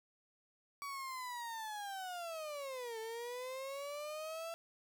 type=linear two-way sweep; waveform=35% pulse; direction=down then up; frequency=1140 to 440 to 672 Hz; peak=-40 dBFS; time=0.82-4.54 s; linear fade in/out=0 ms; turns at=2.99 s; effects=13-bit